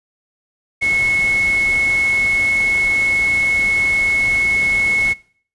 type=tone in noise; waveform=sine; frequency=2188 Hz; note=C#7; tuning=23 cents flat; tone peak=-14 dBFS; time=0.81-5.14 s; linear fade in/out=20 ms; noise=pink; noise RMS=-30 dBFS; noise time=0.81-5.14 s; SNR=+13 dB; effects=noise-tail reverb RT60 0.5 s tail -20 dB re dry + resampled to 24000 Hz